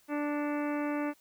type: harmonic tone with a mistuned harmonic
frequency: 293.7 Hz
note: D4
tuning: in tune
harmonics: 1 / 2 / 3 / 4 / 5 / 6 / 7 / 8 / 9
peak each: -31 / -37 / -41 / -43 / -45 / -47 / -48 / -49 / -50 dBFS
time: 0.08-1.14 s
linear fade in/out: 50 ms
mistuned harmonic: 8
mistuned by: -50 cents
effects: white hiss -65 dBFS RMS until 1.2 s